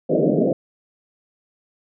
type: band-pass noise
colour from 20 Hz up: white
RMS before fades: -18 dBFS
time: 0.09-0.53 s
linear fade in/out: 5 ms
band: 140 to 640 Hz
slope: 96 dB/octave
effects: none